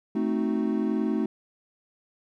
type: chord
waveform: triangle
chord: A diminished seventh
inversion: none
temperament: equal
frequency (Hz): 220 / 261.6 / 311.1 / 370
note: A3 / C4 / Eb4 / Gb4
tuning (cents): 0 / 0 / 0 / 0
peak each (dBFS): -25 / -28 / -27 / -30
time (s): 0.15-1.26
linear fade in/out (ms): 5
effects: none